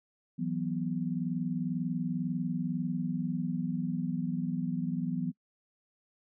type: chord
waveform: sine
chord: E suspended second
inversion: none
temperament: equal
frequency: 164.81 / 185 / 246.9 Hz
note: E3 / F#3 / B3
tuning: 0 / 0 / 0 cents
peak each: -34 dBFS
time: 0.38-5.32 s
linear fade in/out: 20 ms
effects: noise-tail reverb RT60 0.1 s tail -23 dB re dry